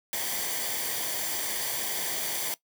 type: noise with comb filter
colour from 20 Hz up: white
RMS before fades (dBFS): -31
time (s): 0.13-2.54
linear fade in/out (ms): 0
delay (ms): 0.75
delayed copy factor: -0.6
effects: noise-tail reverb RT60 0.1 s tail -19 dB re dry